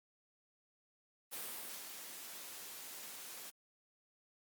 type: noise with ADSR envelope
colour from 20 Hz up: white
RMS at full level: -43 dBFS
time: 1.31-3.51 s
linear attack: 25 ms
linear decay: 540 ms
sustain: -6 dB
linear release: 20 ms
effects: high-pass 200 Hz 12 dB/octave + Opus 32 kbps